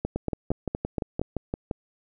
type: two click trains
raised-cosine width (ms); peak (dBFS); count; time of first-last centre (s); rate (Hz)
2; -14 / -13; 10 / 6; 0.16-1.712 / 0.05-1.216; 5.8 / 4.29
effects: none